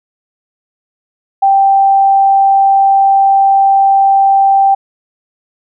sine tone, 784 Hz, G5, in tune, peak -5 dBFS, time 1.42-4.75 s, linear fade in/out 10 ms, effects none

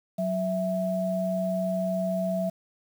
sine tone pair together, 185 / 658.4 Hz, F#3 / E5, 0 / -2 cents, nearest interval octave + minor seventh, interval 2198 cents, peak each -28 / -27 dBFS, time 0.18-2.5 s, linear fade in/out 10 ms, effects 8-bit

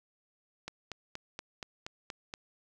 click train, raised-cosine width 0.2 ms, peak -22 dBFS, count 8, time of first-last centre 0.68-2.339 s, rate 4.22 Hz, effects none

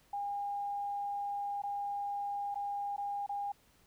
sine tone with dropouts, 810 Hz, G#5, 43 cents flat, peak -34 dBFS, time 0.13-3.52 s, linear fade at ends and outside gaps 5 ms, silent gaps 1.62-1.635 / 2.545-2.555 / 2.964-2.979 / 3.264-3.292 s, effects pink hiss -67 dBFS RMS until 3.86 s

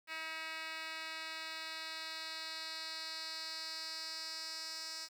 10% pulse tone with band-pass filter sweep, 320 Hz, D#4, 49 cents sharp, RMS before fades -44 dBFS, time 0.07-5.09 s, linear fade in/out 50 ms, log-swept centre 2800 to 5500 Hz, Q 2.6, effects 10-bit

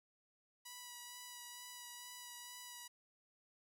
5% pulse tone with vibrato, 977 Hz, B5, 19 cents flat, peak -38 dBFS, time 0.65-2.88 s, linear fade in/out 10 ms, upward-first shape sine, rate 2.2 Hz, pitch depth 14 cents each way, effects none

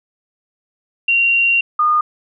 sine tone pair in turn, 2758 / 1221.5 Hz, F7 / D#6, -22 / -32 cents, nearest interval octave + major second, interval 1410 cents, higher first, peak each -11 dBFS, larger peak neither, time 1.08-1.61 / 1.79-2.01 s, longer first, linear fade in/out 5 ms, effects none

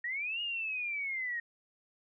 sine linear two-way sweep, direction up then down, 1853 to 2875 to 1853 Hz, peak -33 dBFS, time 0.04-1.4 s, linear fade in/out 5 ms, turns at 0.41 s, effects none

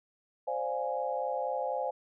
sine chord, D half-diminished seventh, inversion third, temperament equal, 523.3 / 587.3 / 698.5 / 830.6 Hz, C5 / D5 / F5 / Ab5, 0 / 0 / 0 / 0 cents, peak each -34 / -37 / -37 / -35 dBFS, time 0.47-1.91 s, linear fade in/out 10 ms, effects none

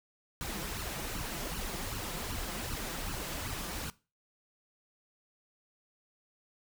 pink noise with flanger, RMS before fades -38 dBFS, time 0.41-3.9 s, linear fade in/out 0 ms, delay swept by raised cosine 0.68 to 5.98 ms, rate 2.6 Hz, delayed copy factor +0.75, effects noise-tail reverb RT60 0.3 s tail -19 dB re dry

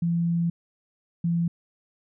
sine tone pair in turn, 169.6 / 169.6 Hz, E3 / E3, +50 / +50 cents, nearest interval unison, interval 0 cents, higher neither, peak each -21 dBFS, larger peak neither, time 0.02-0.5 / 1.24-1.48 s, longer first, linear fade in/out 5 ms, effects none

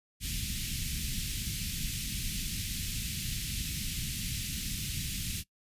pink band-stop noise, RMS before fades -35 dBFS, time 0.2-5.44 s, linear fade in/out 50 ms, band 210 to 2500 Hz, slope 24 dB/octave, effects noise-tail reverb RT60 0.1 s tail -21 dB re dry + resampled to 32000 Hz

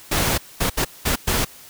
pink noise bursts at uneven times, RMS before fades -20 dBFS, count 5, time 0.11-0.38 / 0.6-0.7 / 0.77-0.85 / 1.05-1.16 / 1.27-1.45 s, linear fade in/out 10 ms, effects white hiss -44 dBFS RMS until 1.69 s

